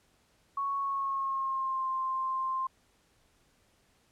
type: tone with pitch glide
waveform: sine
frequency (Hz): 1108.7 to 1050.7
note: C#6 to C6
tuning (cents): 0 to +7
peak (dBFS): -29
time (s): 0.57-2.67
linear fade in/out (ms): 5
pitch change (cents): -93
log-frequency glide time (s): 0.78-1.87
effects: pink hiss -68 dBFS RMS until 4.11 s + low-pass 11000 Hz 12 dB/octave